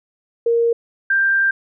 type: tone pair in turn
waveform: sine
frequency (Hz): 466.2 / 1582.7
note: A#4 / G6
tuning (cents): 0 / +16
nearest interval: octave + major sixth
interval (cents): 2116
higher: second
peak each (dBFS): -13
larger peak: neither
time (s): 0.46-0.73 / 1.1-1.51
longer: second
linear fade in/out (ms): 5
effects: none